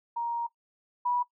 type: tone pair in turn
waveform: sine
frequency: 939 / 975.3 Hz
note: A#5 / B5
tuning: +12 / -22 cents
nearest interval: minor second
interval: 66 cents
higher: second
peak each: -28 / -25 dBFS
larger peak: second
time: 0.16-0.47 / 1.05-1.23 s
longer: first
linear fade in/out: 10 ms
effects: noise-tail reverb RT60 0.1 s tail -19 dB re dry